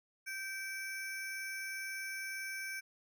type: ring-modulated tone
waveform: square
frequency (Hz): 1934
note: B6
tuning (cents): -37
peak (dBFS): -37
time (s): 0.26-2.81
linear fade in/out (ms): 20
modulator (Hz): 371
effects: none